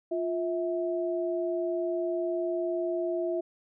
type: tone pair together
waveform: sine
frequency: 350 / 650.5 Hz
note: F4 / E5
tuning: +4 / -23 cents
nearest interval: major seventh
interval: 1073 cents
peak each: -29 / -31 dBFS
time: 0.11-3.41 s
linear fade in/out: 10 ms
effects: none